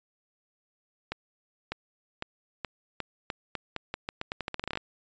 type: accelerating click train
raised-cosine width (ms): 0.3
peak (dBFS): -16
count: 22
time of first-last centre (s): 1.12-4.774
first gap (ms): 600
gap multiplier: 0.84
effects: resampled to 16000 Hz